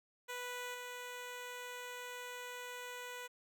10% pulse tone with level steps, 492.9 Hz, B4, 3 cents flat, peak -33 / -36 dBFS, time 0.28-3.28 s, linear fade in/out 20 ms, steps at 0.74 s, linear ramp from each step 5 ms, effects none

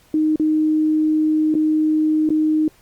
sine tone with dropouts, 310 Hz, D#4, 6 cents flat, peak -14 dBFS, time 0.14-2.68 s, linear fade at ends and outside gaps 2 ms, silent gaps 0.359-0.397 / 1.542-1.551 / 2.291-2.303 s, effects pink hiss -54 dBFS RMS until 2.81 s + Opus 48 kbps

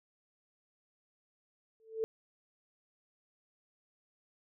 sine tone with exponential growth, 444.2 Hz, A4, 16 cents sharp, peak -27 dBFS, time 1.8-2.04 s, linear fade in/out 0 ms, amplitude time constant 51 ms, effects none

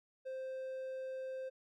triangle tone, 523.3 Hz, C5, in tune, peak -38 dBFS, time 0.25-1.5 s, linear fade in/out 20 ms, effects none

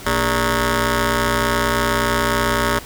10% pulse ring-modulated tone, 174.61 Hz, F3, in tune, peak -5 dBFS, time 0.06-2.79 s, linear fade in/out 5 ms, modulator 754 Hz, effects pink hiss -36 dBFS RMS until 2.85 s

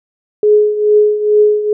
sine tone with tremolo, 420.8 Hz, G#4, 23 cents sharp, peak -4 dBFS, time 0.43-1.73 s, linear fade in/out 2 ms, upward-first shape triangle, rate 2.3 Hz, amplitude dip 75%, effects none

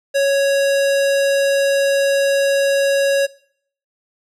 square tone, 554.4 Hz, C#5, in tune, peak -14 dBFS, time 0.14-3.27 s, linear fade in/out 20 ms, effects noise-tail reverb RT60 0.6 s tail -21 dB re dry + low-pass 11000 Hz 12 dB/octave

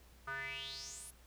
square tone with band-pass filter sweep, 135.6 Hz, C#3, 38 cents flat, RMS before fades -45 dBFS, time 0.27-1.11 s, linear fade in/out 10 ms, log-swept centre 1300 to 11000 Hz, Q 6.5, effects added 60 Hz sine -60 dBFS peak until 1.26 s + pink hiss -65 dBFS RMS until 1.26 s

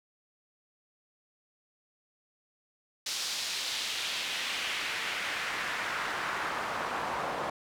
pink noise with band-pass filter sweep, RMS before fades -34 dBFS, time 3.06-7.5 s, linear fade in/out 5 ms, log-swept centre 5000 to 830 Hz, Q 1.4, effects none

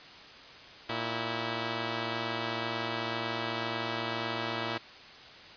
5% pulse tone pair together, 115.99 / 326 Hz, A#2 / E4, -8 / -19 cents, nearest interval octave + tritone, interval 1789 cents, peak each -23 dBFS, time 0.89-4.78 s, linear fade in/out 5 ms, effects white hiss -49 dBFS RMS until 5.56 s + resampled to 11025 Hz

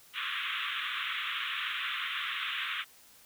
white band-pass noise, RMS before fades -35 dBFS, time 0.13-2.85 s, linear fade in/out 50 ms, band 1100 to 3600 Hz, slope 96 dB/octave, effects white hiss -58 dBFS RMS until 3.25 s

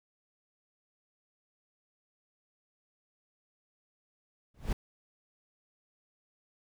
brown noise with exponential growth, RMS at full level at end -25 dBFS, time 4.54-4.73 s, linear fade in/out 5 ms, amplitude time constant 40 ms, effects none

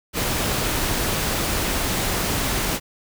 pink noise, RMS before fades -23 dBFS, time 0.13-2.8 s, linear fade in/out 50 ms, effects none

